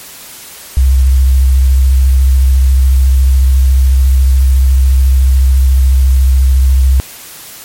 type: tone with vibrato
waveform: sine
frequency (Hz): 65.6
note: C2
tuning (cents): +5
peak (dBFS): -4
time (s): 0.77-7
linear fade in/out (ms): 0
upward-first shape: triangle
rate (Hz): 14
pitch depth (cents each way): 47
effects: white hiss -31 dBFS RMS until 7.64 s + MP3 64 kbps